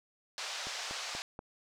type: band-pass noise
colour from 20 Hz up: white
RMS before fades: -40 dBFS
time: 0.38-1.22 s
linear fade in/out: 0 ms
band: 570 to 6000 Hz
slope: 24 dB/octave
type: click train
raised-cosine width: 1 ms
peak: -28 dBFS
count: 4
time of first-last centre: 0.67-1.391 s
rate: 4.16 Hz
effects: none